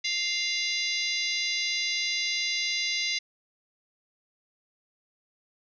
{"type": "harmonic tone with a mistuned harmonic", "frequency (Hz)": 698.5, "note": "F5", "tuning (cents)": 0, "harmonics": [3, 4, 5, 6, 7, 8, 9], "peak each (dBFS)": [-31, -35, -35, -33, -33, -40, -38], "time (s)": [0.04, 3.19], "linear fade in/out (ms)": 10, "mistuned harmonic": 6, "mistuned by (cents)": -84, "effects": []}